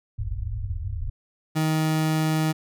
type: low-pass noise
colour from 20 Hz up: white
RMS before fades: -29 dBFS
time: 0.18-1.1 s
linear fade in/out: 10 ms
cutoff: 110 Hz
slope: 96 dB/octave
type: tone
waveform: 30% pulse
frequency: 157.1 Hz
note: D#3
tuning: 17 cents sharp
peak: -18 dBFS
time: 1.55-2.53 s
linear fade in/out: 20 ms
effects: none